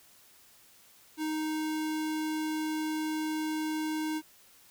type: tone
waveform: square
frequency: 311.1 Hz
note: D#4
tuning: in tune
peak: -31 dBFS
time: 1.17-4.22 s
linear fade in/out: 50 ms
effects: white hiss -59 dBFS RMS until 4.7 s